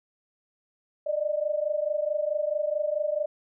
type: tone pair together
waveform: sine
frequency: 591 / 615.6 Hz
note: D5 / D#5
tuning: +11 / -19 cents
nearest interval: minor second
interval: 70 cents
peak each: -27 / -28 dBFS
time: 1.06-3.26 s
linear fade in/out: 10 ms
effects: none